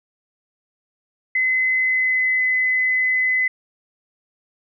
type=tone with pitch glide; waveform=sine; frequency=2038 to 2023 Hz; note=C7 to B6; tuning=-46 to +41 cents; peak=-16 dBFS; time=1.35-3.48 s; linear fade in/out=5 ms; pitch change=-13 cents; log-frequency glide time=1.79-2.4 s; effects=none